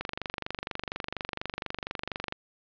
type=click train; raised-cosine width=0.3 ms; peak=-16 dBFS; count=57; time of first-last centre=0.01-2.324 s; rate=24.2 Hz; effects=resampled to 11025 Hz + 7-bit